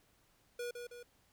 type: tone with echo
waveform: square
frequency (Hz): 482.6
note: B4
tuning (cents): -40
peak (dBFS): -39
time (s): 0.59-0.71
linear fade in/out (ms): 5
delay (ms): 160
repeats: 2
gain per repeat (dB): -5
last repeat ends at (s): 1.03
effects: pink hiss -71 dBFS RMS until 1.32 s